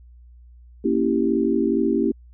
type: chord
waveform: sine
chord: A# diminished seventh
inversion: none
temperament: equal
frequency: 233.1 / 277.2 / 329.6 / 392 Hz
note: A#3 / C#4 / E4 / G4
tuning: 0 / 0 / 0 / 0 cents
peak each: -23 dBFS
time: 0.84-2.12 s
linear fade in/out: 10 ms
effects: added 60 Hz sine -44 dBFS peak until 2.33 s